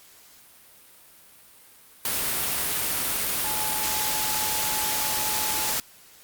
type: tone in noise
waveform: sine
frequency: 858 Hz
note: A5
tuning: 44 cents flat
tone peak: -33 dBFS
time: 3.44-5.73 s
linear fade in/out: 2 ms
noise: white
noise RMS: -26 dBFS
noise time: 2.05-5.8 s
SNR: -10 dB
effects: white hiss -52 dBFS RMS until 6.23 s + Opus 48 kbps